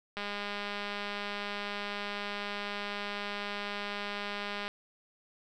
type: click train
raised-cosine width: 0.3 ms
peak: -21 dBFS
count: 921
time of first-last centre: 0.17-4.68 s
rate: 204 Hz
effects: none